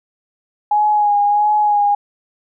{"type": "tone with vibrato", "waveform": "sine", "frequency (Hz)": 830.6, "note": "G#5", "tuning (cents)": 0, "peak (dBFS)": -11, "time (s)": [0.71, 1.95], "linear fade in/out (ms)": 5, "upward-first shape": "sine", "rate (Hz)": 1.5, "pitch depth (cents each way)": 28, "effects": []}